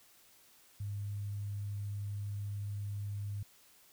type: tone with sample-and-hold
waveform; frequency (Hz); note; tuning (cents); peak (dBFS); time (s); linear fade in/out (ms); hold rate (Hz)
sine; 101.8; G#2; -34; -36; 0.8-3.43; 5; 8820
effects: white hiss -63 dBFS RMS until 3.92 s